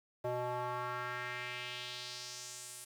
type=tone with band-pass filter sweep; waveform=square; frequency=123.47 Hz; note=B2; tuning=in tune; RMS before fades=-41 dBFS; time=0.24-2.85 s; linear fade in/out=10 ms; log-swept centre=610 to 10000 Hz; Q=2.2; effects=10-bit

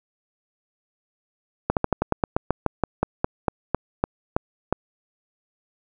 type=slowing click train; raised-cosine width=1 ms; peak=-5 dBFS; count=18; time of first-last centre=1.7-4.726 s; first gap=68 ms; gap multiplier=1.11; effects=none

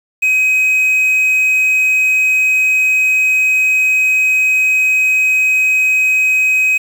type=tone with quantisation; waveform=triangle; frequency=2527 Hz; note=D#7; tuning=26 cents sharp; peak=-8 dBFS; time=0.22-6.78 s; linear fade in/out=10 ms; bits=6; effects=none

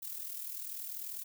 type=noise with amplitude modulation; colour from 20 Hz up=violet; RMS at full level=-39 dBFS; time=0.02-1.24 s; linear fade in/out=10 ms; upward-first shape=sine; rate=40.2 Hz; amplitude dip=60%; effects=none

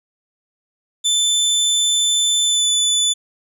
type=tone with pitch glide; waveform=25% pulse; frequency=3526 to 3490 Hz; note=A7 to A7; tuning=+3 to -15 cents; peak=-10 dBFS; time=1.04-3.14 s; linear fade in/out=20 ms; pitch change=-18 cents; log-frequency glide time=2.44-2.68 s; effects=none

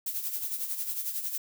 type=noise with tremolo; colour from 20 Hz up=violet; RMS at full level=-31 dBFS; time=0.06-1.38 s; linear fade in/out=5 ms; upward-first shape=sine; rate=11 Hz; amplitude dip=60%; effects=none

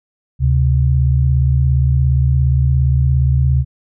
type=tone pair together; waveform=sine; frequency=73.56 / 130.8 Hz; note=D2 / C3; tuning=+3 / 0 cents; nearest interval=minor seventh; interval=997 cents; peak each=-13 dBFS; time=0.39-3.65 s; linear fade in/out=50 ms; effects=none

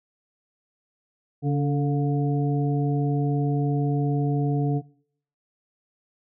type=harmonic tone with a mistuned harmonic; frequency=142.7 Hz; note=D3; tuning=49 cents flat; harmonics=1 / 2 / 3 / 5; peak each=-21 / -27 / -31 / -35 dBFS; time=1.42-4.82 s; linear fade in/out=50 ms; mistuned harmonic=3; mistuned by=+45 cents; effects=noise-tail reverb RT60 0.6 s tail -22 dB re dry

